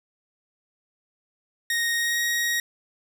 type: tone with pitch glide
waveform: sawtooth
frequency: 1864.7 to 1885.3 Hz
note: A#6 to A#6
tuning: 0 to +19 cents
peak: -19 dBFS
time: 1.7-2.6 s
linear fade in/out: 2 ms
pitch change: +19 cents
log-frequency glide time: 1.95-2.21 s
effects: none